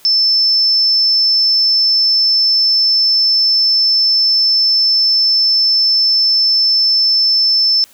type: tone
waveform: sine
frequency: 5290 Hz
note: E8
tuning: 5 cents sharp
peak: -9 dBFS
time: 0.05-7.84 s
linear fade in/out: 0 ms
effects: white hiss -46 dBFS RMS until 7.93 s